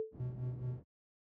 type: tone with exponential decay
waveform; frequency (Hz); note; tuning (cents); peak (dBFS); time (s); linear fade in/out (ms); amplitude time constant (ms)
sine; 439.6; A4; -2; -31; 0-0.18; 0; 38
type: low-pass noise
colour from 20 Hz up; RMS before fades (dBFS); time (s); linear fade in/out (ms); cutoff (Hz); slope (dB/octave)
pink; -49; 0.11-0.84; 50; 310; 12
type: tone with tremolo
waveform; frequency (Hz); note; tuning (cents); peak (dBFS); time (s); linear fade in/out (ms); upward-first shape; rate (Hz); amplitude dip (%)
triangle; 125.2; B2; +24; -32; 0.19-0.8; 10; sine; 4.6; 70
effects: high-pass 80 Hz 12 dB/octave